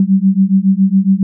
sine beating tone pair, 189.2 / 196.4 Hz, F#3 / G3, +39 / +4 cents, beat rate 7.2 Hz, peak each -11 dBFS, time 0-1.23 s, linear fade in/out 2 ms, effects none

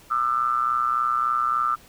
triangle ring-modulated tone, 61.74 Hz, B1, in tune, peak -15 dBFS, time 0.1-1.76 s, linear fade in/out 20 ms, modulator 1270 Hz, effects pink hiss -51 dBFS RMS until 1.88 s

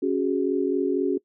sine chord, C# suspended fourth, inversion none, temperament equal with one note detuned, 277.2 / 371.1 / 415.3 Hz, C#4 / F#4 / G#4, 0 / +5 / 0 cents, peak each -25 / -24 / -27 dBFS, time 0.02-1.18 s, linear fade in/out 10 ms, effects noise-tail reverb RT60 0.1 s tail -23 dB re dry

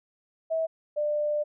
sine tone pair in turn, 647 / 595.6 Hz, E5 / D5, -32 / +24 cents, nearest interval minor second, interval 144 cents, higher first, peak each -24 dBFS, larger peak neither, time 0.5-0.67 / 0.96-1.44 s, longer second, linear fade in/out 20 ms, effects none

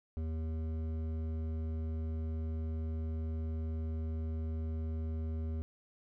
sine tone with hard clipping, 79.8 Hz, D#2, 44 cents sharp, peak -36 dBFS, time 0.17-5.62 s, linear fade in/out 0 ms, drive 11 dB, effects none

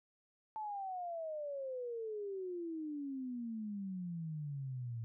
sine exponential sweep, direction down, 880 to 112.4 Hz, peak -39 dBFS, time 0.56-5.04 s, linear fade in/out 0 ms, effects none

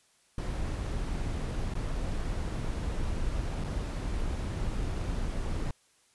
brown noise with dropouts, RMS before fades -32 dBFS, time 0.38-5.71 s, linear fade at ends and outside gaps 2 ms, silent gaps 1.739-1.752 / 3.64-3.644 s, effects white hiss -66 dBFS RMS until 6.14 s + resampled to 24000 Hz

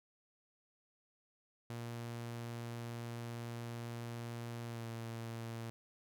sawtooth tone with pitch glide, 117.7 to 114.95 Hz, A#2 to A#2, +17 to -24 cents, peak -38 dBFS, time 1.7-5.7 s, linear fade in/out 0 ms, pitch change -41 cents, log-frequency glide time 4.66-4.85 s, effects none

